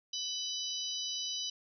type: harmonic tone with a mistuned harmonic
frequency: 982 Hz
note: B5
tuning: 10 cents flat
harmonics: 3 / 4 / 5 / 6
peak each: -39 / -40 / -41 / -42 dBFS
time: 0.13-1.5 s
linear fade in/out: 5 ms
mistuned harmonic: 3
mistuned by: +31 cents
effects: none